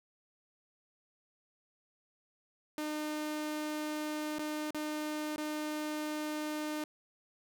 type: tone with dropouts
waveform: sawtooth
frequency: 303.8 Hz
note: D#4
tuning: 41 cents flat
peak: -31 dBFS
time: 2.78-6.84 s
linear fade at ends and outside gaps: 1 ms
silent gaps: 4.385-4.393 / 4.707-4.746 / 5.361-5.38 s
effects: none